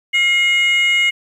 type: tone pair together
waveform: sine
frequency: 2140 / 2901 Hz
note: C7 / F#7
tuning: +38 / -35 cents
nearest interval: perfect fourth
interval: 527 cents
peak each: -11 / -15 dBFS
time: 0.13-1.11 s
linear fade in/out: 20 ms
effects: tanh soft clip ceiling -9 dBFS + 8-bit